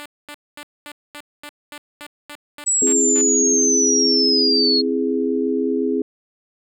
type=tone bursts; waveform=5% pulse; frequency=293.7 Hz; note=D4; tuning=in tune; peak=-22 dBFS; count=12; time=0-3.214 s; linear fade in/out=0 ms; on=57 ms; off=230 ms
type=linear sweep; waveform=sine; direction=down; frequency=7902 to 4250 Hz; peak=-15 dBFS; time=2.66-4.82 s; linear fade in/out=20 ms
type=chord; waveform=sine; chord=C augmented; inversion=none; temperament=equal; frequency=261.6 / 329.6 / 415.3 Hz; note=C4 / E4 / G#4; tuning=0 / 0 / 0 cents; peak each=-21 / -24 / -21 dBFS; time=2.82-6.02 s; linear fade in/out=2 ms
effects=none